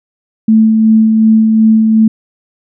sine tone with tremolo, 220.3 Hz, A3, 2 cents sharp, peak -3 dBFS, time 0.48-2.08 s, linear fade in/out 5 ms, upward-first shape sine, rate 2.7 Hz, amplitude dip 30%, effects none

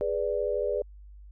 sine chord, G# diminished, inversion none, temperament equal, 415.3 / 493.9 / 587.3 Hz, G#4 / B4 / D5, 0 / 0 / 0 cents, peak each -30 dBFS, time 0.01-0.82 s, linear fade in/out 0 ms, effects added 50 Hz sine -45 dBFS peak until 1.31 s

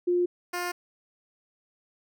sine / 10% pulse tone pair in turn, 354 / 354 Hz, F4 / F4, +23 / +23 cents, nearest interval unison, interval 0 cents, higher neither, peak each -21 dBFS, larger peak neither, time 0.07-0.26 / 0.53-0.72 s, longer neither, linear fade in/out 10 ms, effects none

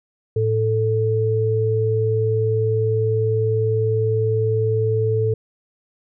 sine tone pair together, 110 / 440 Hz, A2 / A4, 0 / 0 cents, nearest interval 2 octaves, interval 2400 cents, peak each -19 dBFS, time 0.36-5.34 s, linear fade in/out 5 ms, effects none

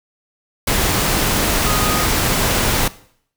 sine tone in noise, 1244.5 Hz, D#6, in tune, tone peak -23 dBFS, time 1.66-2.06 s, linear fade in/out 5 ms, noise pink, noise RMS -17 dBFS, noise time 0.67-2.88 s, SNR -9 dB, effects noise-tail reverb RT60 0.6 s tail -18 dB re dry

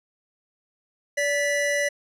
square tone pair together, 577 / 1970.2 Hz, D5 / B6, -31 / -5 cents, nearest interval octave + major sixth, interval 2126 cents, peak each -25 dBFS, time 1.17-1.89 s, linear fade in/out 10 ms, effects low-pass 10000 Hz 12 dB/octave

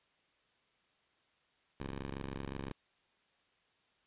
10% pulse ring-modulated tone, 68 Hz, C#2, 33 cents flat, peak -29 dBFS, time 1.8-2.72 s, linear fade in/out 0 ms, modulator 46.8 Hz, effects white hiss -73 dBFS RMS until 4.06 s + resampled to 8000 Hz

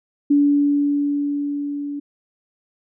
sine tone with level ramp, 287.4 Hz, D4, 37 cents flat, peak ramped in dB -11 to -25 dBFS, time 0.3-2 s, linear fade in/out 10 ms, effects none

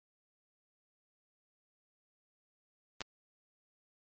clicks, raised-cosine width 0.2 ms, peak -21 dBFS, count 2, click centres 3.007 / 3.016 s, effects MP3 32 kbps

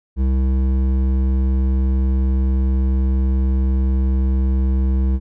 triangle tone with hard clipping, 65.41 Hz, C2, in tune, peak -16 dBFS, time 0.16-5.2 s, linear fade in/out 50 ms, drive 14 dB, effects none

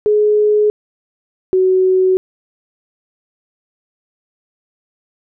sine tone pair in turn, 421.1 / 373.6 Hz, G#4 / F#4, +24 / +17 cents, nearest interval major second, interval 207 cents, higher first, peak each -9 dBFS, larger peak neither, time 0.06-0.7 / 1.53-2.17 s, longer neither, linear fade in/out 0 ms, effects none

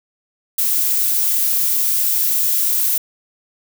violet noise, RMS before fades -17 dBFS, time 0.58-2.98 s, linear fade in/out 5 ms, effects none

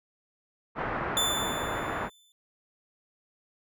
white low-pass noise, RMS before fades -32 dBFS, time 0.75-2.1 s, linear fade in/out 50 ms, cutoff 1600 Hz, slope 24 dB/octave
sawtooth tone with exponential decay, 3523 Hz, A7, 1 cent sharp, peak -20 dBFS, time 1.17-2.32 s, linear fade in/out 1 ms, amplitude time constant 250 ms
effects none

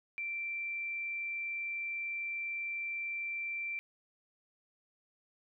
sine tone, 2349 Hz, D7, in tune, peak -35 dBFS, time 0.18-3.79 s, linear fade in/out 0 ms, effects none

